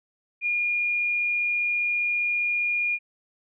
sine tone, 2425 Hz, D#7, 45 cents flat, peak -22 dBFS, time 0.41-2.99 s, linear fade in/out 50 ms, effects none

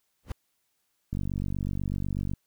brown noise with exponential growth, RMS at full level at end -30 dBFS, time 0.23-0.32 s, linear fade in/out 2 ms, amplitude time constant 19 ms
click train, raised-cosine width 5 ms, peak -19 dBFS, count 59, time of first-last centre 1.13-2.336 s, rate 48.1 Hz
effects white hiss -75 dBFS RMS until 2.46 s

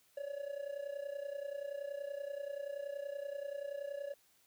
triangle tone with amplitude modulation, 566 Hz, C#5, 36 cents sharp, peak -34 dBFS, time 0.17-4.14 s, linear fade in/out 5 ms, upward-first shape sine, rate 30.5 Hz, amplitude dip 80%, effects white hiss -70 dBFS RMS until 4.46 s

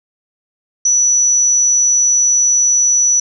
sine tone, 5920 Hz, F#8, in tune, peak -9 dBFS, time 0.85-3.2 s, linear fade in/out 5 ms, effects none

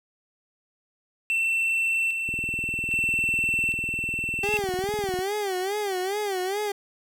triangle tone with tremolo, 2688 Hz, E7, 33 cents sharp, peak -20 dBFS, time 1.3-4.57 s, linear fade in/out 0 ms, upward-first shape square, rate 0.62 Hz, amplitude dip 40%
click train, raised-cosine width 3 ms, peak -24 dBFS, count 59, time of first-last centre 2.29-5.19 s, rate 20 Hz
30% pulse tone with vibrato, 392 Hz, G4, in tune, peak -23 dBFS, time 4.43-6.72 s, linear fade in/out 5 ms, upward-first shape sine, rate 2.4 Hz, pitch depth 130 cents each way
effects none

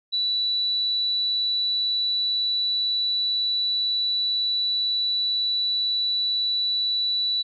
sine tone, 3951 Hz, B7, in tune, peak -21 dBFS, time 0.12-7.43 s, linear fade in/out 20 ms, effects none

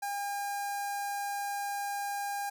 sawtooth tone with notch filter, 807 Hz, G#5, 50 cents flat, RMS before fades -35 dBFS, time 0.02-2.5 s, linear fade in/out 10 ms, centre 3100 Hz, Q 0.98, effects none

